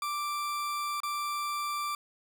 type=tone with dropouts; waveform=40% pulse; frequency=1174.7 Hz; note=D6; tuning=in tune; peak=-30 dBFS; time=0.02-1.95 s; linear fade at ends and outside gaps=2 ms; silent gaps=1.003-1.033 s; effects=none